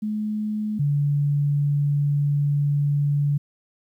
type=tone pair in turn; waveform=sine; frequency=212.9 / 144.19 Hz; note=G#3 / D3; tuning=+43 / -31 cents; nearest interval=perfect fifth; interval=674 cents; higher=first; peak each=-23 / -18 dBFS; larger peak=second; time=0.02-0.79 / 0.79-3.38 s; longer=second; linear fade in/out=10 ms; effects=10-bit